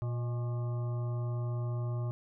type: harmonic tone with a mistuned harmonic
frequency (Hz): 119.5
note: A#2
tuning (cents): +43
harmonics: 1 / 3 / 5 / 7 / 9 / 10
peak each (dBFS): -31 / -46 / -47 / -54 / -52 / -55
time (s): 0.02-2.11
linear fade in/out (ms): 0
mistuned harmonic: 5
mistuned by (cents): +54
effects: none